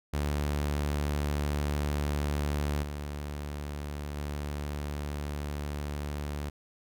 sawtooth tone with level steps, 73.1 Hz, D2, 7 cents flat, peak -24 / -31 / -29 dBFS, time 0.13-6.5 s, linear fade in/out 10 ms, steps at 2.83 / 4.17 s, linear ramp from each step 2 ms, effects none

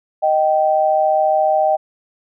sine tone pair together, 622.3 / 776.6 Hz, D#5 / G5, 0 / -16 cents, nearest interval major third, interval 384 cents, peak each -15 dBFS, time 0.22-1.77 s, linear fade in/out 20 ms, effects none

